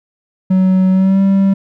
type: tone with pitch glide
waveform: triangle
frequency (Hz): 187.2 to 194.92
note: F#3 to G3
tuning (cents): +20 to -10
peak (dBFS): -6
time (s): 0.5-1.54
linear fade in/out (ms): 10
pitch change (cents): +70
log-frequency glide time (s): 0.91-1.21
effects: none